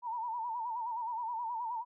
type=tone with vibrato; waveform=sine; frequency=932.3 Hz; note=A#5; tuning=in tune; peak=-34 dBFS; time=0.02-1.85 s; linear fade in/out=50 ms; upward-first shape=sine; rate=9.5 Hz; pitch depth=96 cents each way; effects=none